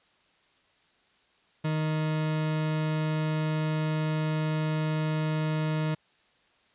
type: tone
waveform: 40% pulse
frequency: 155.56 Hz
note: D#3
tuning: in tune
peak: -25 dBFS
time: 1.64-5.95 s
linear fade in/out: 10 ms
effects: white hiss -65 dBFS RMS until 6.74 s + resampled to 8000 Hz